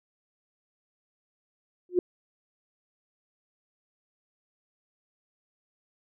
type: tone with exponential growth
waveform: sine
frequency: 358.6 Hz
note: F4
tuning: 46 cents sharp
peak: -15 dBFS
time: 1.89-1.99 s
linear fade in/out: 2 ms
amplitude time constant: 20 ms
effects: none